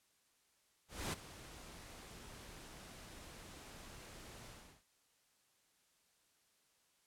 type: noise with ADSR envelope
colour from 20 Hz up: pink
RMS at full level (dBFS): -39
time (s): 0.88-4.84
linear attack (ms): 250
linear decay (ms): 14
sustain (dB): -15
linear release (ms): 360
effects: white hiss -75 dBFS RMS until 7.06 s + low-pass 11000 Hz 12 dB/octave